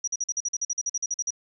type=tone bursts; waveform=sine; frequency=5800 Hz; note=F#8; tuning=35 cents flat; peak=-24 dBFS; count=16; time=0.04-1.306 s; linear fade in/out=5 ms; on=36 ms; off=46 ms; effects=none